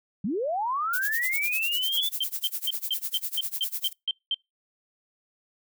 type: linear sweep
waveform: sine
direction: up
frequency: 167.9 to 3520 Hz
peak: -25 dBFS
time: 0.24-2.09 s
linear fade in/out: 5 ms
type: noise with tremolo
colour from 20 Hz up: violet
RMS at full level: -29 dBFS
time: 0.93-3.93 s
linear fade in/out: 5 ms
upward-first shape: sine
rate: 10 Hz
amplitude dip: 95%
type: tone bursts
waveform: sine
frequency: 3136 Hz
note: G7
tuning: in tune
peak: -23 dBFS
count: 11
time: 1.97-4.344 s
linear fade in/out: 2 ms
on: 34 ms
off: 200 ms
effects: noise-tail reverb RT60 0.2 s tail -26 dB re dry